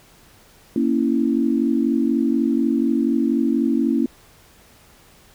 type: chord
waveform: sine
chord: A# diminished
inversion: none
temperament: equal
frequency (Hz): 233.1 / 277.2 / 329.6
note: A#3 / C#4 / E4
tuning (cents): 0 / 0 / 0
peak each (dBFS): -20 / -20 / -22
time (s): 0.76-4.06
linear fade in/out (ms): 2
effects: pink hiss -51 dBFS RMS until 5.34 s